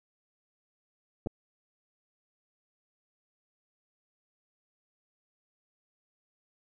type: clicks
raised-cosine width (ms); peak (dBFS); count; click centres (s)
2; -24 / -19; 2; 1.262 / 1.271
effects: none